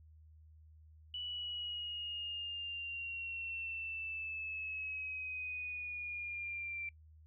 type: linear sweep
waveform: sine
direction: down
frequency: 2960 to 2349 Hz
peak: -39 dBFS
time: 1.14-6.89 s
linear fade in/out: 2 ms
effects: noise-tail reverb RT60 0.1 s tail -25 dB re dry + added 78 Hz sine -57 dBFS peak until 7.26 s